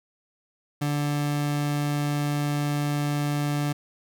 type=tone; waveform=30% pulse; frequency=146 Hz; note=D3; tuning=10 cents flat; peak=-21 dBFS; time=0.81-3.73 s; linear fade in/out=10 ms; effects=none